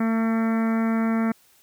harmonic tone, 225.3 Hz, A3, 41 cents sharp, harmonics 1 / 2 / 3 / 4 / 5 / 6 / 7 / 8 / 9 / 10, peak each -20 / -34 / -33 / -38 / -38 / -35 / -42 / -40 / -41 / -43 dBFS, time 0-1.32 s, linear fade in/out 5 ms, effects white hiss -58 dBFS RMS until 1.62 s

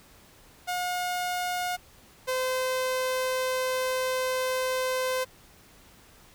sawtooth tone pair in turn, 719 / 514.5 Hz, F#5 / C5, -50 / -29 cents, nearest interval tritone, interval 579 cents, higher first, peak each -24 / -22 dBFS, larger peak second, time 0.67-1.77 / 2.27-5.25 s, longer second, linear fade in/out 20 ms, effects pink hiss -55 dBFS RMS until 6.34 s

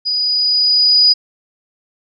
sine tone with level ramp, 4934 Hz, D#8, 15 cents flat, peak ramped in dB -15 to -6 dBFS, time 0.05-1.14 s, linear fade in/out 20 ms, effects none

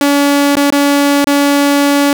sawtooth tone with dropouts, 284.5 Hz, C#4, 45 cents sharp, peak -4 dBFS, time 0.01-2.13 s, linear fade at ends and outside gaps 1 ms, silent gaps 0.554-0.568 / 0.704-0.724 / 1.244-1.27 s, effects none

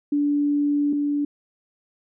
sine tone pair in turn, 290 / 290 Hz, D4 / D4, -22 / -22 cents, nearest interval unison, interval 0 cents, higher neither, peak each -18 / -20 dBFS, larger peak first, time 0.12-0.93 / 0.93-1.25 s, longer first, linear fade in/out 5 ms, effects none

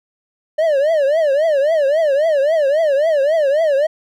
triangle tone with vibrato, 597 Hz, D5, 28 cents sharp, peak -10 dBFS, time 0.58-3.87 s, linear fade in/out 10 ms, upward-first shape triangle, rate 3.7 Hz, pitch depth 210 cents each way, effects none

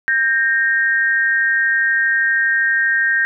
sine tone pair together, 1586 / 1853.5 Hz, G6 / A#6, +20 / -10 cents, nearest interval minor third, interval 270 cents, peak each -16 dBFS, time 0.08-3.25 s, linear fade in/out 0 ms, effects none

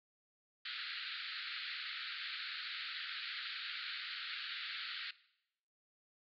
white band-pass noise, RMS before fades -44 dBFS, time 0.65-5.11 s, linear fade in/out 5 ms, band 1300 to 4500 Hz, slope 96 dB/octave, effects noise-tail reverb RT60 0.8 s tail -19 dB re dry

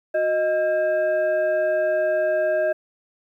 sine tone with frequency modulation, 622.3 Hz, D#5, in tune, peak -18 dBFS, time 0.14-2.73 s, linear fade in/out 10 ms, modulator 987 Hz, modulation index 0.56, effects 10-bit

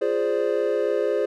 triangle chord, D half-diminished seventh, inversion first, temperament equal, 349.2 / 415.3 / 523.3 / 587.3 Hz, F4 / Ab4 / C5 / D5, 0 / 0 / 0 / 0 cents, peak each -27 / -22 / -23 / -26 dBFS, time 0.01-1.26 s, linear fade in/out 10 ms, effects none

